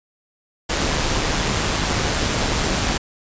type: noise with amplitude modulation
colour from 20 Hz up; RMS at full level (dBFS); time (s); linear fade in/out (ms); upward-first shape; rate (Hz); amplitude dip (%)
pink; -19; 0.69-2.98; 10; sine; 151; 35
effects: resampled to 16000 Hz